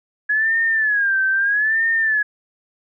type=tone with vibrato; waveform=sine; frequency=1681 Hz; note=G#6; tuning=20 cents sharp; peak=-15 dBFS; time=0.29-2.23 s; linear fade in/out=10 ms; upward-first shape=sine; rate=0.78 Hz; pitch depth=140 cents each way; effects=none